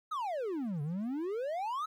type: exponential two-way sweep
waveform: triangle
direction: down then up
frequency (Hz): 1318.5 to 140 to 1318.5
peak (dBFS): -31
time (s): 0.11-1.86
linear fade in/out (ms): 10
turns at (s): 0.82
effects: 12-bit